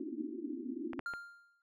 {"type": "band-pass noise", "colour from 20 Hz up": "pink", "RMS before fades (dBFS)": -41, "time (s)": [0, 1], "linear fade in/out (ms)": 2, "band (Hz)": [240, 360], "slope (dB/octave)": 96}
{"type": "clicks", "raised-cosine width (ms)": 0.5, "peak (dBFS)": [-27, -23, -30], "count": 3, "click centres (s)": [0.933, 0.993, 1.137]}
{"type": "tone with exponential decay", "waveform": "triangle", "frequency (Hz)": 1398, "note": "F6", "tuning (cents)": 1, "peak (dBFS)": -33, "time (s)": [1.06, 1.62], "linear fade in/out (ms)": 1, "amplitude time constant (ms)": 120}
{"effects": []}